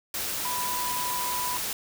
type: tone in noise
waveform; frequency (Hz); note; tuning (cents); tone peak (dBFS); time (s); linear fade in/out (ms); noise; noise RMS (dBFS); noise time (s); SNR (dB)
sine; 987.8; B5; 0; -30; 0.45-1.57; 2; white; -31; 0.14-1.73; -2
effects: none